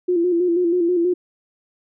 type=tone with vibrato; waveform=sine; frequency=349.2 Hz; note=F4; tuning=in tune; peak=-15 dBFS; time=0.08-1.14 s; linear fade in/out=10 ms; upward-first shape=square; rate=6.2 Hz; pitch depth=52 cents each way; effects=none